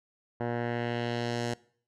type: tone with low-pass filter sweep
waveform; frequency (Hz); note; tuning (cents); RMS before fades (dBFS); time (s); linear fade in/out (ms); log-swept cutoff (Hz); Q
10% pulse; 119.1; A#2; +38; -32; 0.4-1.54; 5; 1200 to 7500; 1.3
effects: noise-tail reverb RT60 0.5 s tail -21 dB re dry